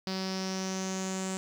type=tone with low-pass filter sweep; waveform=sawtooth; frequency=189.1 Hz; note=F#3; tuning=38 cents sharp; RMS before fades=-34 dBFS; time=0.07-1.37 s; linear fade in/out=0 ms; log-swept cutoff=4800 to 7600 Hz; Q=6.3; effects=9-bit